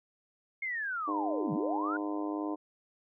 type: linear two-way sweep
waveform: sine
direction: down then up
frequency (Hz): 2165 to 140 to 1481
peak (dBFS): -32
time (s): 0.62-1.97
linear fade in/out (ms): 5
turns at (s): 1.53
type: harmonic tone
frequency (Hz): 102.3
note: G#2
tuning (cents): -26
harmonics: 3 / 4 / 5 / 6 / 7 / 8 / 9 / 10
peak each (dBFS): -33 / -42 / -45 / -44 / -44 / -51 / -45 / -44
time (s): 1.07-2.56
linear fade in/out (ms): 20
effects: none